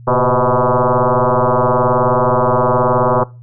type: tone with frequency modulation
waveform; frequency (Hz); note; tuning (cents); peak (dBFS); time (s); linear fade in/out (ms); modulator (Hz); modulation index
sine; 240.5; B3; -46; -10; 0.07-3.24; 10; 125; 7.7
effects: noise-tail reverb RT60 0.3 s tail -21 dB re dry + added 120 Hz sine -34 dBFS peak until 3.42 s